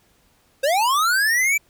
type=linear sweep; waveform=square; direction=up; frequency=516 to 2349 Hz; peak=-17 dBFS; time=0.63-1.58 s; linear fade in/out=10 ms; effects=pink hiss -60 dBFS RMS until 1.69 s